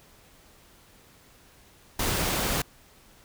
pink noise, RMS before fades -27 dBFS, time 1.99-2.62 s, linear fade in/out 5 ms, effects pink hiss -56 dBFS RMS until 3.24 s

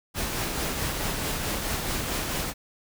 pink noise with tremolo, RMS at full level -28 dBFS, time 0.14-2.54 s, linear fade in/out 50 ms, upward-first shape sine, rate 4.6 Hz, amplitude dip 30%, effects none

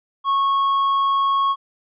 sine tone with tanh clipping, 1100 Hz, C#6, 14 cents flat, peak -17 dBFS, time 0.24-1.56 s, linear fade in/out 50 ms, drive 6 dB, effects resampled to 8000 Hz

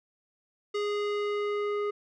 square tone with low-pass filter sweep, 413.3 Hz, G#4, 8 cents flat, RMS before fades -30 dBFS, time 0.74-1.91 s, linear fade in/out 10 ms, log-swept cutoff 4500 to 1600 Hz, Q 0.98, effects none

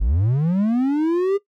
triangle linear sweep, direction up, 42.09 to 406 Hz, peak -14 dBFS, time 0-1.38 s, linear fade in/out 20 ms, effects noise-tail reverb RT60 0.1 s tail -17 dB re dry

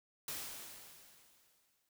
white noise with exponential decay, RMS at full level -41 dBFS, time 0.28-1.89 s, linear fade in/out 2 ms, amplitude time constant 350 ms, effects none

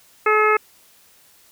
harmonic tone, 427.9 Hz, A4, 48 cents flat, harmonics 1 / 2 / 3 / 4 / 5 / 6, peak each -18 / -25 / -17 / -25 / -22 / -27 dBFS, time 0.26-0.57 s, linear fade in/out 5 ms, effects white hiss -53 dBFS RMS until 1.51 s

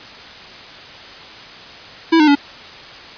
square tone with pitch steps, 328 / 304 / 285.5 Hz, E4 / D#4 / D4, -9 / -40 / -49 cents, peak -9 dBFS, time 2.12-2.354 s, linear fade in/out 10 ms, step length 78 ms, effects white hiss -36 dBFS RMS until 3.17 s + resampled to 11025 Hz

